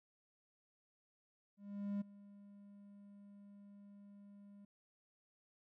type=tone with ADSR envelope; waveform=triangle; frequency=201.9 Hz; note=G#3; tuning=49 cents flat; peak=-34 dBFS; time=1.57-4.65 s; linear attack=440 ms; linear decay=12 ms; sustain=-20 dB; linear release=4 ms; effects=none

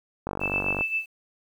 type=click train; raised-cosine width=1 ms; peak=-15 dBFS; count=27; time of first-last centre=0.27-0.809 s; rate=48.2 Hz
type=tone with tremolo; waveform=sine; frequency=2637 Hz; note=E7; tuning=in tune; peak=-22 dBFS; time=0.4-1.06 s; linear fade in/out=50 ms; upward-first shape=sine; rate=7.6 Hz; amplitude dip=65%
effects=9-bit

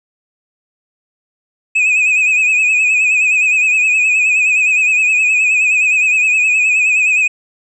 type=tone with vibrato; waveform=triangle; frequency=2525 Hz; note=D#7; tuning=25 cents sharp; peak=-8 dBFS; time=1.75-7.28 s; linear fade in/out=10 ms; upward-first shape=triangle; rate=9.6 Hz; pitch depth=72 cents each way; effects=resampled to 22050 Hz

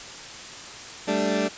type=chord; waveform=20% pulse; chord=G suspended second; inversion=none; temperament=equal; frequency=196 / 220 / 293.7 Hz; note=G3 / A3 / D4; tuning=0 / 0 / 0 cents; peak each=-22 dBFS; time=1.07-1.49 s; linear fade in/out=20 ms; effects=white hiss -39 dBFS RMS until 1.57 s + resampled to 16000 Hz

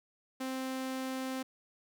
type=tone; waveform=sawtooth; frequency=261.6 Hz; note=C4; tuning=in tune; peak=-31 dBFS; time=0.4-1.43 s; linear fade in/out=10 ms; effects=none

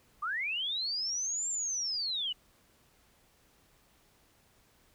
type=linear two-way sweep; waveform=sine; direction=up then down; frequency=1138 to 7459 to 2858 Hz; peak=-31 dBFS; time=0.22-2.33 s; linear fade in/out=10 ms; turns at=1.49 s; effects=pink hiss -66 dBFS RMS until 4.94 s

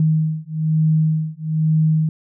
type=beating tone pair; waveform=sine; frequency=156.6 / 157.7 Hz; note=D#3 / D#3; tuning=+11 / +24 cents; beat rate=1.1 Hz; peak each=-18 dBFS; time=0-2.09 s; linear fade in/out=2 ms; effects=none

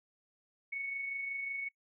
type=tone with amplitude modulation; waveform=sine; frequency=2217 Hz; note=C#7; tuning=in tune; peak=-34 dBFS; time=0.72-1.69 s; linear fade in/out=10 ms; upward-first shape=sine; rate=25.5 Hz; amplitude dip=35%; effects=noise-tail reverb RT60 0.1 s tail -24 dB re dry

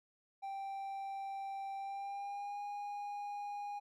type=tone with pitch glide; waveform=triangle; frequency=784 to 818.2 Hz; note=G5 to G#5; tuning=0 to -26 cents; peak=-38 dBFS; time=0.42-3.8 s; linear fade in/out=20 ms; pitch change=+74 cents; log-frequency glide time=1.77-2.61 s; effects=none

